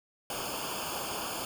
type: noise with comb filter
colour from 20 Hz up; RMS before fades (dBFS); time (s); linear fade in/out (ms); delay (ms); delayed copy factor
pink; -36; 0.3-1.45; 2; 0.51; -0.9
effects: none